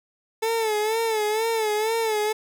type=tone with vibrato; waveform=30% pulse; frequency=438.7 Hz; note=A4; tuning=5 cents flat; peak=-19 dBFS; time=0.42-2.33 s; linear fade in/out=10 ms; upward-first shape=sine; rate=2.1 Hz; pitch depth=76 cents each way; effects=none